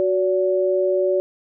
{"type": "tone pair together", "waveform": "sine", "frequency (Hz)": [370, 572.7], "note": ["F#4", "D5"], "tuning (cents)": [0, -44], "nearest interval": "minor sixth", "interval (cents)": 756, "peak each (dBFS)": -19, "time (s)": [0, 1.2], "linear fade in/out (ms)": 0, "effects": []}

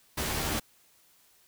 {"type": "noise with comb filter", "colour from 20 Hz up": "pink", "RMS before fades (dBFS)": -31, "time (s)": [0.17, 0.6], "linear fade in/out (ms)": 10, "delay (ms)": 13, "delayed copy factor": 0.8, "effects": ["white hiss -63 dBFS RMS until 1.47 s"]}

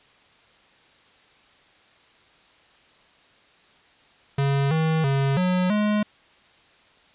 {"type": "tone with pitch steps", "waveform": "square", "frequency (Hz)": [138.9, 159.5, 137.3, 182.2, 209.9], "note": ["C#3", "D#3", "C#3", "F#3", "G#3"], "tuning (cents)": [4, 43, -16, -26, 19], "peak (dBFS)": -20, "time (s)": [4.38, 6.03], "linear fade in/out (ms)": 5, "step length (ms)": 330, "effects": ["white hiss -56 dBFS RMS until 7.14 s", "resampled to 8000 Hz"]}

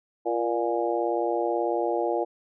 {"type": "harmonic tone with a mistuned harmonic", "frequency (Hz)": 118.3, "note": "A#2", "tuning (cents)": 26, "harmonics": [3, 4, 5, 6, 7], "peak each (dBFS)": [-28, -29, -30, -31, -31], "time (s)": [0.25, 2.25], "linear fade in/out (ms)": 20, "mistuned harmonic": 3, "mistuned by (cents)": -37, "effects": []}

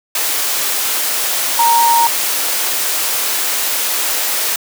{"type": "tone in noise", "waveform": "sine", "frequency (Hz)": 932, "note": "A#5", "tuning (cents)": -1, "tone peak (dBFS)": -9, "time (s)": [1.59, 2.07], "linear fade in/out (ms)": 2, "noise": "white", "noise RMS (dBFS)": -17, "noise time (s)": [0.15, 4.56], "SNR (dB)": 5, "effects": ["high-pass 400 Hz 12 dB/octave"]}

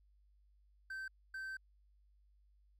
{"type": "tone bursts at uneven times", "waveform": "triangle", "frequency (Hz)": 1550, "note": "G6", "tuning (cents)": -20, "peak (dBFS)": -40, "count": 2, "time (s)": [[0.9, 1.08], [1.34, 1.57]], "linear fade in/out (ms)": 5, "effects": ["added 50 Hz sine -66 dBFS peak until 2.79 s"]}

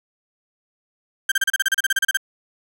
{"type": "tone bursts", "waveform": "35% pulse", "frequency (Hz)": 1578, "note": "G6", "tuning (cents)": 11, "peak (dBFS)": -14, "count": 15, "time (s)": [1.29, 2.172], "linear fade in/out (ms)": 5, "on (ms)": 28, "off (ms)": 33, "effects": []}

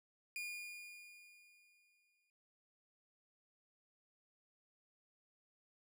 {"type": "tone with exponential decay", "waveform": "40% pulse", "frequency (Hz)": 2429, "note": "D#7", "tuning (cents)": -42, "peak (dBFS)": -40, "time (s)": [0.36, 2.3], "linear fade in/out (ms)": 1, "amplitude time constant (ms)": 420, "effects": []}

